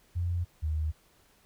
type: tone pair in turn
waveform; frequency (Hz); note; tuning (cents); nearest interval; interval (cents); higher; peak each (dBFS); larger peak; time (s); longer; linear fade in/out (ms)
sine; 87.31 / 77.59; F2 / D#2; 0 / -4; major second; 204; first; -27; neither; 0.15-0.45 / 0.62-0.92; neither; 20
effects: pink hiss -64 dBFS RMS until 1.45 s